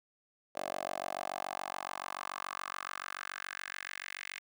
10% pulse tone with high-pass filter sweep, 47 Hz, F#1, 28 cents sharp, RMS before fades -41 dBFS, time 0.55-4.39 s, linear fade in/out 10 ms, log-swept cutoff 570 to 2100 Hz, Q 3.1, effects none

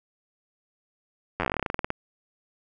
slowing click train, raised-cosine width 0.5 ms, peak -11 dBFS, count 19, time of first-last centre 1.4-1.904 s, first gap 10 ms, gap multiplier 1.11, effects none

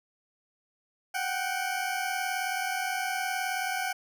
20% pulse tone pair together, 737 / 776.1 Hz, F#5 / G5, -7 / -18 cents, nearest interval minor second, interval 89 cents, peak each -27 dBFS, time 1.14-3.93 s, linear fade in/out 10 ms, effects none

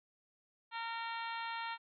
harmonic tone with a mistuned harmonic, 459.6 Hz, A#4, 25 cents flat, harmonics 2 / 3 / 4 / 5 / 6 / 7 / 8 / 9, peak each -41 / -45 / -47 / -49 / -51 / -52 / -53 / -54 dBFS, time 0.71-1.78 s, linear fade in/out 50 ms, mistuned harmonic 8, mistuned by -20 cents, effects none

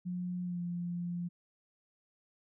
sine tone with pitch glide, 179.1 to 174.3 Hz, F3 to F3, +44 to -3 cents, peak -34 dBFS, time 0.05-1.29 s, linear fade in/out 20 ms, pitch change -47 cents, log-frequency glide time 0.43-0.61 s, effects none

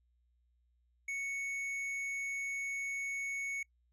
sine tone with tanh clipping, 2217 Hz, C#7, in tune, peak -37 dBFS, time 1.08-3.63 s, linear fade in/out 5 ms, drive 8 dB, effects noise-tail reverb RT60 0.1 s tail -26 dB re dry + added 60 Hz sine -70 dBFS peak until 3.92 s

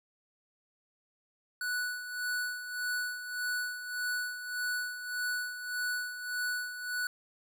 square tone with tremolo, 1479 Hz, F#6, 1 cent flat, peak -31 dBFS, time 1.61-7.07 s, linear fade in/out 2 ms, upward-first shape sine, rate 1.7 Hz, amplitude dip 65%, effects none

